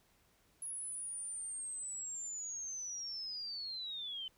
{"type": "linear sweep", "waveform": "sine", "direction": "down", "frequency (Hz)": [10548, 3032], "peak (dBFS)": -40, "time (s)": [0.62, 4.28], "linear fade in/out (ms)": 2, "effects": ["pink hiss -71 dBFS RMS until 4.37 s"]}